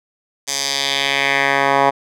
10% pulse tone with band-pass filter sweep, 138.59 Hz, C#3, in tune, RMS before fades -17 dBFS, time 0.47-1.91 s, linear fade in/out 20 ms, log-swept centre 6500 to 980 Hz, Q 1.8, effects none

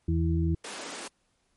harmonic tone, 82.41 Hz, E2, in tune, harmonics 1 / 2 / 4, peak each -25 / -28 / -31 dBFS, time 0.08-0.55 s, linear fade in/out 5 ms
pink high-pass noise, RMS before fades -39 dBFS, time 0.64-1.08 s, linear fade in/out 5 ms, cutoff 250 Hz, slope 24 dB/octave
effects pink hiss -72 dBFS RMS until 1.56 s + MP3 48 kbps

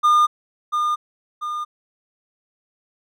triangle tone with echo, 1212 Hz, D#6, 46 cents flat, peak -10 dBFS, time 0.03-0.27 s, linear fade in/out 20 ms, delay 690 ms, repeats 2, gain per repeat -6 dB, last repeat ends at 1.65 s, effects none

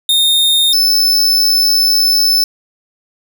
45% pulse tone pair in turn, 3672 / 5266 Hz, A#7 / E8, -27 / -3 cents, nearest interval tritone, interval 624 cents, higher second, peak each -9 dBFS, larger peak neither, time 0.09-0.73 / 0.73-2.44 s, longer second, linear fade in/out 2 ms, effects none

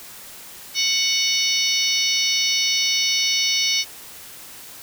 harmonic tone with a mistuned harmonic, 740 Hz, F#5, in tune, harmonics 3 / 4 / 5 / 6 / 7 / 8, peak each -25 / -25 / -25 / -25 / -25 / -25 dBFS, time 0.74-3.85 s, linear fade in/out 50 ms, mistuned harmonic 7, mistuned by +72 cents, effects white hiss -40 dBFS RMS until 4.82 s

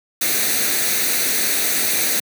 white noise with comb filter, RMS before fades -19 dBFS, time 0.21-2.2 s, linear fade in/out 5 ms, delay 0.48 ms, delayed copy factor +0.6, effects high-pass 200 Hz 12 dB/octave

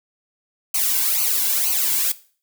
blue noise with flanger, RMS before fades -20 dBFS, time 0.74-2.12 s, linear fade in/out 5 ms, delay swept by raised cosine 0.56 to 1.66 ms, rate 2.1 Hz, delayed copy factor -0.9, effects noise-tail reverb RT60 0.4 s tail -17 dB re dry

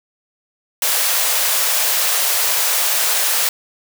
white high-pass noise, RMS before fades -17 dBFS, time 0.82-3.49 s, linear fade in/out 2 ms, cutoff 470 Hz, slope 48 dB/octave, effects none

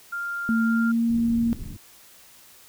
sine tone, 1396.9 Hz, F6, in tune, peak -27 dBFS, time 0.12-0.92 s, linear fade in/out 10 ms
sine tone with pitch glide, 226 to 232 Hz, A3 to A#3, +47 to -8 cents, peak -19 dBFS, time 0.49-1.53 s, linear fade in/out 0 ms, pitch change +45 cents, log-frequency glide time 0.63-1.07 s
pink low-pass noise, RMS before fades -36 dBFS, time 1.09-1.77 s, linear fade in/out 10 ms, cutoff 270 Hz, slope 24 dB/octave
effects white hiss -51 dBFS RMS until 2.68 s

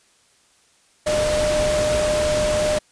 sine tone in noise, 606 Hz, D#5, 46 cents flat, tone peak -18 dBFS, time 1.06-2.79 s, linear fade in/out 10 ms, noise pink, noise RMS -25 dBFS, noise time 1.06-2.79 s, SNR +4 dB, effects white hiss -58 dBFS RMS until 2.91 s + resampled to 22050 Hz

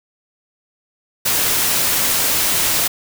white noise, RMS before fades -17 dBFS, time 1.25-2.88 s, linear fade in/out 10 ms, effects none

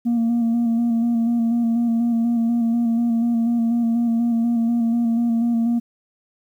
sine tone with vibrato, 233.1 Hz, A#3, in tune, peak -14 dBFS, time 0.05-5.8 s, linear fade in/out 20 ms, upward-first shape square, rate 4.1 Hz, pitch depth 24 cents each way, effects tanh soft clip ceiling -15 dBFS + 9-bit

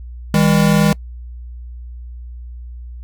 square tone pair together, 160 / 201.9 Hz, D#3 / G#3, +49 / -49 cents, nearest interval major third, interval 402 cents, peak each -14 dBFS, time 0.34-0.93 s, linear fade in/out 2 ms, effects noise-tail reverb RT60 0.1 s tail -25 dB re dry + added 60 Hz sine -29 dBFS peak until 3.03 s

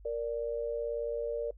sine tone pair together, 466.6 / 585 Hz, A#4 / D5, +2 / -7 cents, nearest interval major third, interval 391 cents, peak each -33 / -35 dBFS, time 0.05-1.51 s, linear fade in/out 5 ms, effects noise-tail reverb RT60 0.1 s tail -23 dB re dry + added 50 Hz sine -50 dBFS peak until 1.57 s

